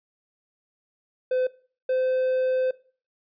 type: tone pair in turn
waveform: triangle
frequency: 510 / 515 Hz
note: C5 / C5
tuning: -44 / -28 cents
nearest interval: unison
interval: 16 cents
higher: second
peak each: -19 dBFS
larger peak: neither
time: 1.31-1.47 / 1.89-2.71 s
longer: second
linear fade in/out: 5 ms
effects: noise-tail reverb RT60 0.4 s tail -19 dB re dry + resampled to 11025 Hz